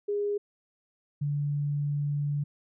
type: tone pair in turn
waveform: sine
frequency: 410 / 144.96 Hz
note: G#4 / D3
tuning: -22 / -22 cents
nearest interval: octave + tritone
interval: 1800 cents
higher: first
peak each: -26 dBFS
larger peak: neither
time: 0.08-0.38 / 1.21-2.44 s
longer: second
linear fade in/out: 10 ms
effects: none